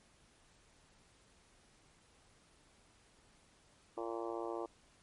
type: harmonic tone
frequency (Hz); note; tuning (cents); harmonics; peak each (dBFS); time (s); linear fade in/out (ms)
114.9; A#2; -25; 3 / 4 / 5 / 6 / 7 / 8 / 9 / 10; -42 / -44 / -46 / -48 / -49 / -50 / -51 / -52; 3.97-4.66; 5
effects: pink hiss -67 dBFS RMS until 5.02 s + MP3 48 kbps